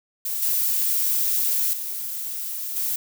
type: noise with level steps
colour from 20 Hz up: violet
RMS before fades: -27 / -22 / -30 / -25 dBFS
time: 0.25-2.96 s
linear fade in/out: 5 ms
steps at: 0.42 / 1.73 / 2.76 s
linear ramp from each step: 5 ms
effects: none